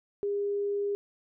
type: tone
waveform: sine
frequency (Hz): 405.3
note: G#4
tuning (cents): -42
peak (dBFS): -27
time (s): 0.23-0.95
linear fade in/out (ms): 0
effects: none